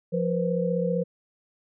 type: tone cluster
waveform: sine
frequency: 175.2 / 481.6 / 517 Hz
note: F3 / B4 / C5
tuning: +6 / -44 / -21 cents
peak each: -26 / -27 / -29 dBFS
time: 0.12-1.04 s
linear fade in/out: 20 ms
effects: none